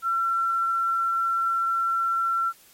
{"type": "tone", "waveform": "sine", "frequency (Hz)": 1354, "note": "E6", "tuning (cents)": 46, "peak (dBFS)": -21, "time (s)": [0.02, 2.53], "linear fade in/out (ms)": 50, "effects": ["white hiss -54 dBFS RMS until 2.73 s", "MP3 64 kbps"]}